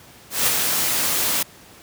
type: noise with ADSR envelope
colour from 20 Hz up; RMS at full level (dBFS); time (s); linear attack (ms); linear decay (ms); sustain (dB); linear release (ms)
white; -17; 0.3-1.43; 170; 31; -4; 6
effects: pink hiss -46 dBFS RMS until 1.82 s + high-pass 80 Hz 12 dB/octave